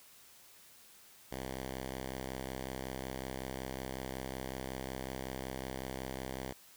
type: tone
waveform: 5% pulse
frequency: 65.41 Hz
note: C2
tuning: in tune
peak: -28 dBFS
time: 1.31-6.53 s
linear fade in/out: 10 ms
effects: white hiss -59 dBFS RMS until 6.76 s